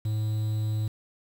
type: tone with quantisation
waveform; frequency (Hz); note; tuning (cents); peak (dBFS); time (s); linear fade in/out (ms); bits
triangle; 108.1; A2; -30; -23; 0.05-0.88; 5; 8
effects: none